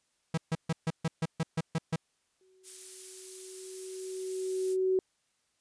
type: tone bursts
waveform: 45% pulse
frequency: 161.9 Hz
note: E3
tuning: 31 cents flat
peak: -27 dBFS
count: 10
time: 0.34-1.96 s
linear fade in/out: 5 ms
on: 36 ms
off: 140 ms
type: tone with exponential growth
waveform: sine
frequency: 375.4 Hz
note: F#4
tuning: 25 cents sharp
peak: -23 dBFS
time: 2.41-4.99 s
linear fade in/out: 1 ms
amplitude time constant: 560 ms
type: noise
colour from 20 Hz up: violet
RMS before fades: -40 dBFS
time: 2.63-4.77 s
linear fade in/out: 50 ms
effects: white hiss -75 dBFS RMS until 5.6 s + resampled to 22050 Hz